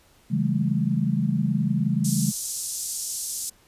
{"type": "chord", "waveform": "sine", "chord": "A dominant seventh", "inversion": "first", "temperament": "equal with one note detuned", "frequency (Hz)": [138.59, 164.81, 196, 215.1], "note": ["C#3", "E3", "G3", "A3"], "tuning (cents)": [0, 0, 0, -39], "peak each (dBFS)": -26, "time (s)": [0.3, 2.32], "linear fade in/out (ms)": 20}
{"type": "band-pass noise", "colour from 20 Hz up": "pink", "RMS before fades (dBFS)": -31, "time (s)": [2.04, 3.5], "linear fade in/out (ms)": 10, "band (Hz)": [6000, 11000], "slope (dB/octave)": 24}
{"effects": ["pink hiss -58 dBFS RMS until 3.67 s", "resampled to 32000 Hz"]}